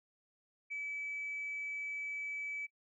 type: tone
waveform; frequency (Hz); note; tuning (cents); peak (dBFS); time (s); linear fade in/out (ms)
sine; 2297; D7; -39; -37; 0.7-2.67; 20
effects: noise-tail reverb RT60 0.1 s tail -21 dB re dry + tanh soft clip ceiling -33 dBFS